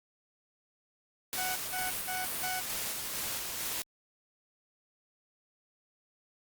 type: noise with tremolo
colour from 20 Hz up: white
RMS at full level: -35 dBFS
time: 1.33-3.82 s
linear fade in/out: 0 ms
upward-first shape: square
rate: 2.2 Hz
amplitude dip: 25%
type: tone bursts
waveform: 20% pulse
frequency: 742 Hz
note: F#5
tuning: 5 cents sharp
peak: -29 dBFS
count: 4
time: 1.37-2.61 s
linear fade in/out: 20 ms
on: 190 ms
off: 160 ms
effects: Opus 48 kbps